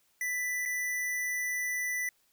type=tone with dropouts; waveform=square; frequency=1984 Hz; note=B6; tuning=7 cents sharp; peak=-31 dBFS; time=0.21-2.09 s; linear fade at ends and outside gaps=2 ms; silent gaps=0.654-0.658 s; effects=white hiss -70 dBFS RMS until 2.32 s